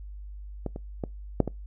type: clicks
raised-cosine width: 2 ms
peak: -17 / -23 / -16 / -6 / -16 dBFS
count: 5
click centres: 0.663 / 0.761 / 1.038 / 1.403 / 1.477 s
effects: noise-tail reverb RT60 0.2 s tail -24 dB re dry + added 50 Hz sine -38 dBFS peak until 1.66 s